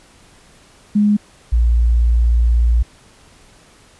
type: tone pair in turn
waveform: sine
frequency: 207.7 / 58.28 Hz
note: G#3 / A#1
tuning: 0 / 0 cents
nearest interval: octave + minor seventh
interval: 2200 cents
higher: first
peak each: -10 dBFS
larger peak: neither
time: 0.95-1.17 / 1.52-2.83 s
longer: second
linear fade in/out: 10 ms
effects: pink hiss -48 dBFS RMS until 3.99 s + resampled to 24000 Hz